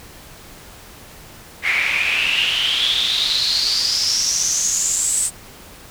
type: noise with band-pass filter sweep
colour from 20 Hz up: pink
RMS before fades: -19 dBFS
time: 1.62-5.31 s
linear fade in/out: 50 ms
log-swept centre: 2100 to 8400 Hz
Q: 8.8
effects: pink hiss -41 dBFS RMS until 5.9 s